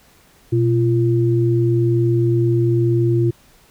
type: tone pair together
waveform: sine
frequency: 121.48 / 343.6 Hz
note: B2 / F4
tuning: -28 / -28 cents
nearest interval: octave + tritone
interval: 1800 cents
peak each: -15 / -17 dBFS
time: 0.52-3.31 s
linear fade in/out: 10 ms
effects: pink hiss -52 dBFS RMS until 3.7 s